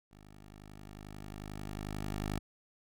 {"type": "tone with level ramp", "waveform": "10% pulse", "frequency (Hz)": 51.2, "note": "G#1", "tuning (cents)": -24, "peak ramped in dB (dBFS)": [-47, -25], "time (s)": [0.11, 2.39], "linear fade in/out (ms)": 5, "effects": []}